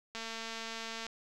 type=click train; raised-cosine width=0.2 ms; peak=-24 dBFS; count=208; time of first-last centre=0.15-1.066 s; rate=226 Hz; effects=none